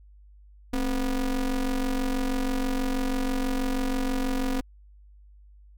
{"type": "ring-modulated tone", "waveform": "square", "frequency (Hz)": 120.9, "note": "B2", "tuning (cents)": -36, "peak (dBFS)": -22, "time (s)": [0.73, 4.61], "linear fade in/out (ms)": 5, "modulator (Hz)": 144, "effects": ["added 50 Hz sine -49 dBFS peak until 5.77 s"]}